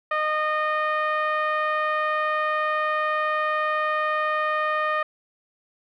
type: tone with low-pass filter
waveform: 10% pulse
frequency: 614 Hz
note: D#5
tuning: 23 cents flat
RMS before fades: -24 dBFS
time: 0.11-5.03 s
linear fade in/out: 5 ms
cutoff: 1500 Hz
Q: 1.9
effects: none